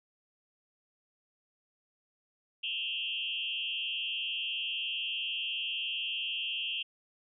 sine tone with frequency modulation, 2960 Hz, F#7, in tune, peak -32 dBFS, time 2.63-6.83 s, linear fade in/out 10 ms, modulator 123 Hz, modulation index 2.5, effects none

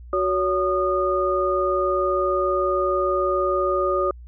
sine tone cluster, 370.6 / 564 / 1226 Hz, F#4 / C#5 / D#6, +3 / +30 / -26 cents, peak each -23 dBFS, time 0.13-4.11 s, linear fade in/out 2 ms, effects added 60 Hz sine -38 dBFS peak until 4.27 s

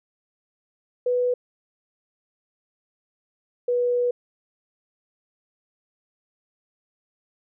sine tone pair in turn, 493.9 / 488.2 Hz, B4 / B4, 0 / -20 cents, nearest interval unison, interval 20 cents, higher first, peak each -19 dBFS, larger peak neither, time 1.06-1.34 / 3.68-4.11 s, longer second, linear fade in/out 5 ms, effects none

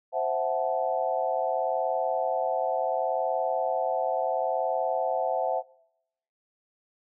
sine chord, F# half-diminished seventh, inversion second, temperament equal with one note detuned, 523.3 / 659.3 / 740 / 870.4 Hz, C5 / E5 / F#5 / A5, 0 / 0 / 0 / -19 cents, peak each -30 / -28 / -29 / -33 dBFS, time 0.12-5.63 s, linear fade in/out 50 ms, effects noise-tail reverb RT60 0.8 s tail -23 dB re dry

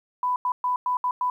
sine tone bursts at uneven times, 995 Hz, B5, 13 cents sharp, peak -21 dBFS, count 6, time 0.23-0.36 / 0.45-0.52 / 0.64-0.76 / 0.86-0.97 / 1.04-1.11 / 1.21-1.3 s, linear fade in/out 2 ms, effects 10-bit

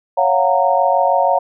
sine chord, Gb major seventh, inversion second, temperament just, 555 / 693.7 / 740 / 925 Hz, Db5 / F5 / Gb5 / Bb5, +2 / -12 / 0 / -14 cents, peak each -17 dBFS, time 0.17-1.39 s, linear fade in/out 10 ms, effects none

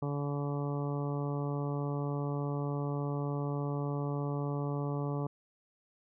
harmonic tone, 143.4 Hz, D3, 41 cents flat, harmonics 1 / 2 / 3 / 4 / 5 / 6 / 7 / 8, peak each -33 / -39 / -40 / -44 / -47 / -47 / -49 / -47 dBFS, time 0.02-5.27 s, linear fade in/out 5 ms, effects none

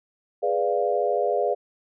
sine chord, G# diminished seventh, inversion none, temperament equal, 415.3 / 493.9 / 587.3 / 698.5 Hz, G#4 / B4 / D5 / F5, 0 / 0 / 0 / 0 cents, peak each -26 dBFS, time 0.42-1.55 s, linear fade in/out 20 ms, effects none

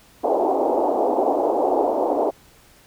white band-pass noise, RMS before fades -20 dBFS, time 0.23-2.31 s, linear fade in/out 20 ms, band 280 to 850 Hz, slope 48 dB/octave, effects pink hiss -52 dBFS RMS until 2.86 s

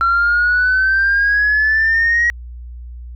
sine exponential sweep, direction up, 1358 to 1908 Hz, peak -10 dBFS, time 0.01-2.3 s, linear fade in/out 0 ms, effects tanh soft clip ceiling -8 dBFS + added 60 Hz sine -29 dBFS peak until 3.15 s

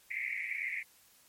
white band-pass noise, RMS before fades -37 dBFS, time 0.1-0.83 s, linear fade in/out 10 ms, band 2000 to 2300 Hz, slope 96 dB/octave, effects white hiss -63 dBFS RMS until 1.28 s + MP3 64 kbps

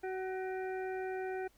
harmonic tone with a mistuned harmonic, 375.5 Hz, F#4, 26 cents sharp, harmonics 1 / 2 / 4 / 5 / 6, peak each -37 / -42 / -47 / -52 / -54 dBFS, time 0.03-1.48 s, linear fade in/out 10 ms, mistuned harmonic 6, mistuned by +100 cents, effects added 50 Hz sine -69 dBFS peak until 1.57 s + pink hiss -69 dBFS RMS until 1.57 s

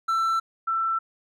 triangle / sine tone pair in turn, 1336 / 1336 Hz, E6 / E6, +23 / +23 cents, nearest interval unison, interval 0 cents, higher neither, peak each -19 / -22 dBFS, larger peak first, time 0.08-0.4 / 0.67-0.99 s, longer neither, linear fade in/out 10 ms, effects none

